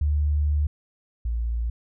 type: tone pair in turn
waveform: sine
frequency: 74 / 57.78 Hz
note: D2 / A#1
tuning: +14 / -15 cents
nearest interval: major third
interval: 429 cents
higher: first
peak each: -19 / -23 dBFS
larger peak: first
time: 0.01-0.67 / 1.25-1.7 s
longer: first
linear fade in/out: 5 ms
effects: none